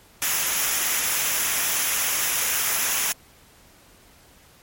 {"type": "noise with comb filter", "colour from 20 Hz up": "white", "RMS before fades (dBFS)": -23, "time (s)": [0.22, 3.12], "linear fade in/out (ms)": 0, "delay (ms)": 0.23, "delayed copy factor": -0.55, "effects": ["pink hiss -53 dBFS RMS until 4.62 s", "MP3 64 kbps"]}